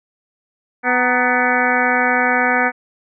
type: harmonic tone with a mistuned harmonic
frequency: 249.1 Hz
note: B3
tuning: 15 cents sharp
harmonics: 1 / 2 / 3 / 4 / 5 / 6 / 7 / 8 / 9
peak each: -23 / -23 / -20 / -24 / -24 / -20 / -21 / -24 / -23 dBFS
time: 0.83-2.72 s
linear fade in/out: 50 ms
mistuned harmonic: 4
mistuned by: -110 cents
effects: none